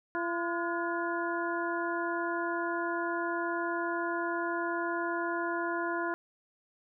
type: harmonic tone with a mistuned harmonic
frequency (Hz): 340.7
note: F4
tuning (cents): -43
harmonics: 1 / 2 / 3 / 4 / 5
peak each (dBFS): -34 / -37 / -36 / -36 / -41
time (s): 0.15-6.14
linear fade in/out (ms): 0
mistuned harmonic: 4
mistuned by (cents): +85
effects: none